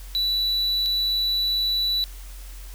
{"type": "tone pair in turn", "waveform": "triangle", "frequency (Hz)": [3951, 3951], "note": ["B7", "B7"], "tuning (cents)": [0, 0], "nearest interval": "unison", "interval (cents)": 0, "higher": "neither", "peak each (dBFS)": [-19, -19], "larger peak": "neither", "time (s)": [[0.15, 0.86], [0.86, 2.04]], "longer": "second", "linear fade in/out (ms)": 0, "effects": ["added 45 Hz sine -36 dBFS peak until 2.74 s", "white hiss -47 dBFS RMS until 2.74 s"]}